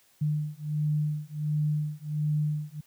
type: beating tone pair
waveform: sine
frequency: 150 / 151.4 Hz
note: D3 / D#3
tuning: +37 / -47 cents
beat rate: 1.4 Hz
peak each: -29 dBFS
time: 0.21-2.81 s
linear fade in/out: 10 ms
effects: white hiss -63 dBFS RMS until 2.86 s